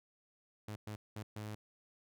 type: tone bursts at uneven times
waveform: sawtooth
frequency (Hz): 106.2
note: G#2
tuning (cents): +39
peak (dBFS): -38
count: 4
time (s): 0.68-0.76 / 0.87-0.96 / 1.16-1.23 / 1.36-1.55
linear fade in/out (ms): 5
effects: none